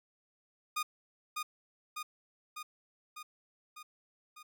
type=tone with echo; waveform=sawtooth; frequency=1227 Hz; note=D#6; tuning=25 cents flat; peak=-28 dBFS; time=0.76-0.83 s; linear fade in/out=10 ms; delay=600 ms; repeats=6; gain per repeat=-3 dB; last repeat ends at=4.43 s; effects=none